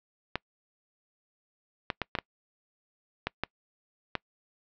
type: clicks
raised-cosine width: 0.3 ms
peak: -12 dBFS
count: 8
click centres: 0.356 / 1.902 / 2.017 / 2.152 / 2.187 / 3.27 / 3.436 / 4.153 s
effects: noise-tail reverb RT60 0.1 s tail -26 dB re dry + low-pass 4000 Hz 12 dB/octave